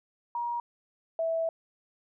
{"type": "tone pair in turn", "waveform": "sine", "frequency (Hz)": [950, 655.5], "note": ["A#5", "E5"], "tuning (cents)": [33, -10], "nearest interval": "tritone", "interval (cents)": 643, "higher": "first", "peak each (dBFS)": [-29, -26], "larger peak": "second", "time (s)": [[0.35, 0.6], [1.19, 1.49]], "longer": "second", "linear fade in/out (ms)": 2, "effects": []}